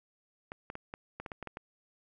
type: clicks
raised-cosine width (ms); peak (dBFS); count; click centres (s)
0.5; -25; 10; 0.519 / 0.701 / 0.754 / 0.939 / 1.2 / 1.262 / 1.318 / 1.427 / 1.473 / 1.571
effects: none